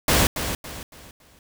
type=noise with echo; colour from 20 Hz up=pink; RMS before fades=-18 dBFS; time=0.08-0.27 s; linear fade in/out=2 ms; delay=280 ms; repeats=4; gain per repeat=-9 dB; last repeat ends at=1.39 s; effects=none